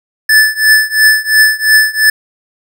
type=tone with tremolo; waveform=square; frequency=1745 Hz; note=A6; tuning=15 cents flat; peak=-3 dBFS; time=0.29-2.1 s; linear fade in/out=5 ms; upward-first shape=triangle; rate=2.9 Hz; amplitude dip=95%; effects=none